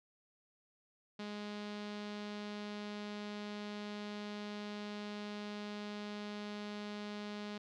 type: tone with low-pass filter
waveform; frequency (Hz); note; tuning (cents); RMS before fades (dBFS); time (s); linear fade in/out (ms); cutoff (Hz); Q
sawtooth; 207.7; G#3; 0; -44; 1.19-7.58; 5; 4200; 1.8
effects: none